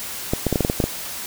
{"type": "clicks", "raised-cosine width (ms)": 2, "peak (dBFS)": -5, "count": 9, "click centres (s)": [0.335, 0.467, 0.527, 0.558, 0.607, 0.649, 0.699, 0.802, 0.84], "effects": ["white hiss -31 dBFS RMS until 1.26 s"]}